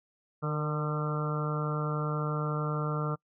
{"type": "harmonic tone with a mistuned harmonic", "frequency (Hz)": 150.6, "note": "D3", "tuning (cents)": 44, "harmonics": [1, 2, 3, 4, 5, 6, 7, 8, 9], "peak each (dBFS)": [-30, -41, -37, -41, -47, -46, -45, -38, -39], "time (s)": [0.42, 3.16], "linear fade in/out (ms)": 20, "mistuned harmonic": 3, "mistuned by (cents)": 25, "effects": ["noise-tail reverb RT60 0.1 s tail -26 dB re dry"]}